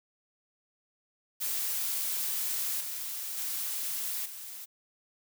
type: noise with level steps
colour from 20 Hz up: blue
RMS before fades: -32 / -37 / -34 / -43 dBFS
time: 1.4-4.66 s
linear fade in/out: 20 ms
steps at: 2.8 / 3.37 / 4.25 s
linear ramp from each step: 10 ms
effects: none